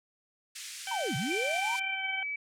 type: band-pass noise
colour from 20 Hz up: white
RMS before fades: -43 dBFS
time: 0.55-1.8 s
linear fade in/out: 10 ms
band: 1800 to 8900 Hz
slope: 24 dB/octave
type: harmonic tone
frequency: 771 Hz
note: G5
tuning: 29 cents flat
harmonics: 1 / 2 / 3 / 4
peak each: -40 / -40 / -40 / -40 dBFS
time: 0.87-2.23 s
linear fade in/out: 2 ms
type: linear two-way sweep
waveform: sine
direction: down then up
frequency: 987.8 to 115.6 to 987.8 Hz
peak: -31 dBFS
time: 0.91-1.76 s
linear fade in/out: 5 ms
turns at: 1.16 s
type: tone with pitch glide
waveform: sine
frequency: 2349 to 2291 Hz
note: D7 to D7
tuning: 0 to -44 cents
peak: -32 dBFS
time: 1.3-2.36 s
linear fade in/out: 5 ms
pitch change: -44 cents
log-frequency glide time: 1.9-2.05 s
effects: none